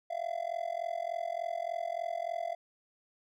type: tone with amplitude modulation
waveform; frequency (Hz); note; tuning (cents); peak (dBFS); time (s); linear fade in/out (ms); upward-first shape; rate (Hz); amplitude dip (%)
triangle; 680; F5; -46; -27; 0.1-2.55; 10; sine; 43.4; 95
effects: none